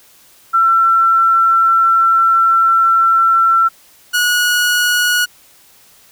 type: tone pair in turn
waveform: sine / sawtooth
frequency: 1347 / 1456.7 Hz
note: E6 / F#6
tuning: +37 / -27 cents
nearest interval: minor second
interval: 136 cents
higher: second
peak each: -8 dBFS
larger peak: neither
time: 0.53-3.69 / 4.13-5.26 s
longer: first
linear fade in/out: 20 ms
effects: white hiss -47 dBFS RMS until 6.11 s